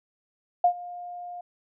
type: tone with ADSR envelope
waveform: sine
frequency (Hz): 708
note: F5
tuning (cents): +23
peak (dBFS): -14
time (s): 0.64-1.41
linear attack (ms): 4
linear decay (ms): 84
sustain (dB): -21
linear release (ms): 5
effects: none

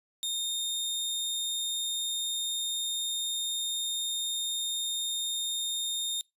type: tone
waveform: sawtooth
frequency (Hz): 3664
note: A#7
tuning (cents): -31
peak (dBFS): -27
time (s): 0.23-6.21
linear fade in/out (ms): 0
effects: noise-tail reverb RT60 0.2 s tail -23 dB re dry + resampled to 32000 Hz

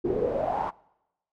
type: noise with band-pass filter sweep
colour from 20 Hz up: brown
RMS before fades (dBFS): -27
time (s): 0.04-0.71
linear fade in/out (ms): 20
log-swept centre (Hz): 350 to 990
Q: 8.1
effects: noise-tail reverb RT60 0.9 s tail -24 dB re dry

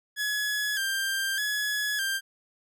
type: tone with vibrato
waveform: sawtooth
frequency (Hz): 1637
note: G#6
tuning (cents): -25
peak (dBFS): -23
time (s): 0.16-2.21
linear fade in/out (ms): 50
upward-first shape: square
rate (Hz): 0.82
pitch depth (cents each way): 57
effects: none

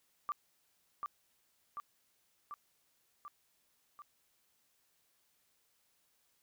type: tone with echo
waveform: sine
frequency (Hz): 1174.7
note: D6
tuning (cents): 0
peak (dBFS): -33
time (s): 0.29-0.32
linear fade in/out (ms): 0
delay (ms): 740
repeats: 5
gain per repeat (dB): -3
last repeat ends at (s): 4.02
effects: white hiss -75 dBFS RMS until 6.42 s

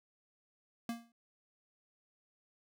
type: tone with exponential decay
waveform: square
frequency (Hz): 233.1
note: A#3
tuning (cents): 0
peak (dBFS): -34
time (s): 0.89-1.12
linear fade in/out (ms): 2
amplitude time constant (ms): 48
effects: none

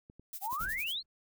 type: clicks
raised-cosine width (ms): 3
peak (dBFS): -39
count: 3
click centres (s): 0.099 / 0.196 / 0.528
type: noise with tremolo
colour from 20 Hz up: violet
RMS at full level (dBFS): -40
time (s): 0.33-0.95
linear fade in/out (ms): 2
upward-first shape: sine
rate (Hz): 11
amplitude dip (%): 90
type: exponential sweep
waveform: sine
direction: up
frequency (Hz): 740 to 4435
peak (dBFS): -33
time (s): 0.41-1.03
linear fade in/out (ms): 50
type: noise with exponential decay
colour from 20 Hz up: brown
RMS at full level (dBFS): -40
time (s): 0.6-1.06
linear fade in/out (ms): 5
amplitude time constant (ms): 98
effects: none

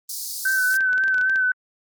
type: high-pass noise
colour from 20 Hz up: pink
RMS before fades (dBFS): -30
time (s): 0.09-0.77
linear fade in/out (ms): 5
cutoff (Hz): 4500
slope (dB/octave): 48
type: tone with vibrato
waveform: sine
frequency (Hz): 1529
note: G6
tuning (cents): -44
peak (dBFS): -17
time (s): 0.45-1.52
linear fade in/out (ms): 5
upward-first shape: sine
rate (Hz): 3.7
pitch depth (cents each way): 33
type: clicks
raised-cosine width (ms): 0.2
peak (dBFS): -20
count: 11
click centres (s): 0.742 / 0.807 / 0.931 / 0.98 / 1.038 / 1.081 / 1.144 / 1.182 / 1.213 / 1.297 / 1.359
effects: Opus 32 kbps

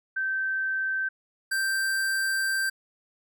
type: tone pair in turn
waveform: sine / square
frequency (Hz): 1551 / 1568.1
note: G6 / G6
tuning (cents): -19 / 0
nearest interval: unison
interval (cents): 19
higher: second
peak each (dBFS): -25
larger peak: neither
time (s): 0.16-1.09 / 1.51-2.7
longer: second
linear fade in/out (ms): 10
effects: none

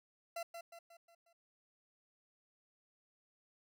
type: tone with echo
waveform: 40% pulse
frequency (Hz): 678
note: E5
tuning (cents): +49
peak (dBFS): -39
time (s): 0.36-0.43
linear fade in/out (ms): 5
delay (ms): 180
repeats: 5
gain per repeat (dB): -6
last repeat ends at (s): 1.33
effects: none

